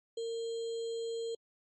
sine tone with sample-and-hold, 458.5 Hz, A#4, 29 cents flat, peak -34 dBFS, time 0.17-1.35 s, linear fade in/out 5 ms, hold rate 3675 Hz, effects MP3 32 kbps

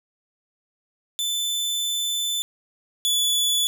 sawtooth tone pair in turn, 3520 / 3444 Hz, A7 / A7, 0 / -38 cents, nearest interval unison, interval 38 cents, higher first, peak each -20 / -16 dBFS, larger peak second, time 1.19-2.42 / 3.05-3.67 s, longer first, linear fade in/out 0 ms, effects none

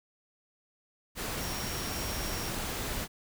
sine tone in noise, 5588 Hz, F8, in tune, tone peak -42 dBFS, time 1.37-2.53 s, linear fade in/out 50 ms, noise pink, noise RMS -35 dBFS, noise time 1.15-3.08 s, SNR -10 dB, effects none

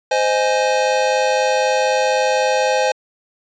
square chord, Ab major, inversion first, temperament just, 519.1 / 623 / 830.6 Hz, C5 / Eb5 / Ab5, -14 / +2 / 0 cents, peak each -18 / -22 / -20 dBFS, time 0.11-2.92 s, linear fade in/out 5 ms, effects resampled to 16000 Hz

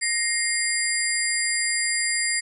sine tone cluster, 1874 / 2107 / 4794 / 7440 / 9440 Hz, A#6 / C7 / D8 / A#8 / D9, +9 / +12 / +35 / -4 / +8 cents, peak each -28 dBFS, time 0.01-2.41 s, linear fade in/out 20 ms, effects none

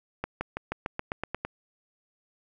accelerating click train, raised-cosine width 0.5 ms, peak -15 dBFS, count 10, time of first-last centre 0.24-1.45 s, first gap 170 ms, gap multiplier 0.94, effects none

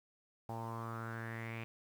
sawtooth tone with low-pass filter sweep, 114.1 Hz, A#2, 37 cents flat, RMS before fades -43 dBFS, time 0.49-1.64 s, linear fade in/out 0 ms, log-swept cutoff 820 to 2500 Hz, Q 6.2, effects 10-bit

